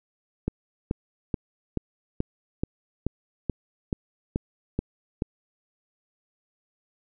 click train, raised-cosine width 3 ms, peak -12 dBFS, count 12, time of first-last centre 0.48-5.221 s, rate 2.32 Hz, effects none

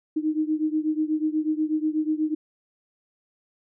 sine beating tone pair, 307.1 / 315.3 Hz, D#4 / D#4, -23 / +23 cents, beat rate 8.2 Hz, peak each -24 / -26 dBFS, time 0.16-2.35 s, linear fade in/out 10 ms, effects none

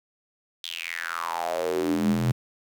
square tone with high-pass filter sweep, 42.01 Hz, E1, 34 cents sharp, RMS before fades -27 dBFS, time 0.63-2.32 s, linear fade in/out 10 ms, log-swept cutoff 3600 to 130 Hz, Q 6.2, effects 9-bit

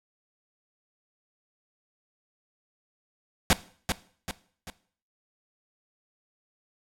pink noise with echo, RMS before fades -19 dBFS, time 3.5-3.53 s, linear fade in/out 0 ms, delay 390 ms, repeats 3, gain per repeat -7 dB, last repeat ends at 4.7 s, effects noise-tail reverb RT60 0.5 s tail -18 dB re dry + low-pass 11000 Hz 12 dB/octave

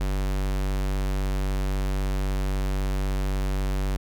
square tone, 48.1 Hz, G1, 32 cents flat, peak -24 dBFS, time 0-3.97 s, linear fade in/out 10 ms, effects none

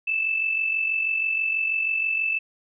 sine tone with amplitude modulation, 2635 Hz, E7, 1 cent flat, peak -19 dBFS, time 0.07-2.39 s, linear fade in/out 10 ms, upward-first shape sine, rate 46.2 Hz, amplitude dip 55%, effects none

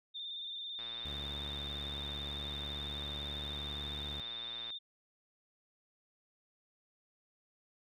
sine tone with vibrato, 3607 Hz, A7, 42 cents sharp, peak -40 dBFS, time 0.14-4.79 s, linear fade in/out 20 ms, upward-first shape square, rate 18 Hz, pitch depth 28 cents each way
click train, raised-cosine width 0.3 ms, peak -35 dBFS, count 455, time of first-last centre 0.79-4.704 s, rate 116 Hz
sawtooth tone with pitch glide, 71.5 to 72.41 Hz, D2 to D2, -46 to -24 cents, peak -39 dBFS, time 1.05-4.2 s, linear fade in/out 0 ms, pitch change +22 cents, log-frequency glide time 1.97-3.13 s
effects none

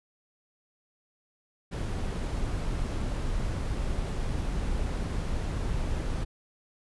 brown noise, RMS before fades -30 dBFS, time 1.71-6.25 s, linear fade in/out 20 ms, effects resampled to 24000 Hz

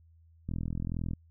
click train, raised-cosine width 5 ms, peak -22 dBFS, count 28, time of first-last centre 0.49-1.134 s, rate 41.9 Hz, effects added 82 Hz sine -57 dBFS peak until 1.3 s

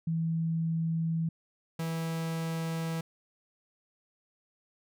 sine / 45% pulse tone pair in turn, 163.6 / 163.6 Hz, E3 / E3, -13 / -13 cents, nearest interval unison, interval 0 cents, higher neither, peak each -27 / -31 dBFS, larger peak first, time 0.07-1.29 / 1.79-3.01 s, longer neither, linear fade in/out 5 ms, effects none

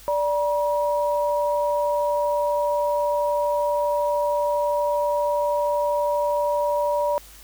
sine tone pair together, 585.2 / 957 Hz, D5 / A#5, -6 / +45 cents, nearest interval major sixth, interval 851 cents, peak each -21 / -24 dBFS, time 0.08-7.18 s, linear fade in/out 0 ms, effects added 50 Hz sine -48 dBFS peak until 7.43 s + white hiss -47 dBFS RMS until 7.43 s

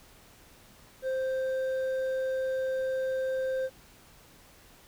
triangle tone with hard clipping, 523.3 Hz, C5, in tune, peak -29 dBFS, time 1.02-3.7 s, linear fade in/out 50 ms, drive 8 dB, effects pink hiss -56 dBFS RMS until 4.87 s

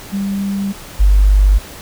sine tone pair in turn, 197.8 / 49.45 Hz, G3 / G1, +16 / +16 cents, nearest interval 2 octaves, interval 2400 cents, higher first, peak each -16 / -6 dBFS, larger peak second, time 0.12-0.73 / 0.99-1.59 s, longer first, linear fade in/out 20 ms, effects pink hiss -34 dBFS RMS until 1.81 s

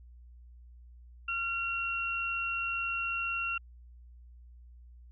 sine tone pair together, 1377.2 / 2741 Hz, F6 / F7, -25 / -33 cents, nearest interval octave, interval 1192 cents, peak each -35 / -32 dBFS, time 1.28-3.58 s, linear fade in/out 5 ms, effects added 60 Hz sine -50 dBFS peak until 5.11 s

